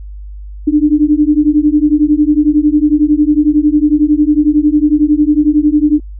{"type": "beating tone pair", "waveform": "sine", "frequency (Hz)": [293.7, 304.7], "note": ["D4", "D#4"], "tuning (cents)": [0, -36], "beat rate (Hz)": 11, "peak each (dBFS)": -10, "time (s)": [0.67, 6], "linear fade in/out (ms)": 10, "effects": ["added 50 Hz sine -25 dBFS peak until 6.19 s"]}